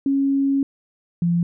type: tone pair in turn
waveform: sine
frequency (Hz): 275.2 / 171.72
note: C#4 / F3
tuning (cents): -12 / -29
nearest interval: minor sixth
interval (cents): 817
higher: first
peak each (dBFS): -16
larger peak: neither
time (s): 0.06-0.63 / 1.22-1.43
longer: first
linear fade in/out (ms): 2
effects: none